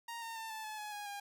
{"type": "tone with pitch steps", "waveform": "sawtooth", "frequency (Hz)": [932.3, 913.6, 895.4, 877.4, 859.9, 842.7, 825.8, 809.3], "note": ["A#5", "A#5", "A5", "A5", "A5", "G#5", "G#5", "G#5"], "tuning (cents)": [0, -35, 30, -5, -40, 25, -10, -45], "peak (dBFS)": -38, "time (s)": [0.08, 1.2], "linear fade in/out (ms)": 5, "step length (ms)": 140, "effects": []}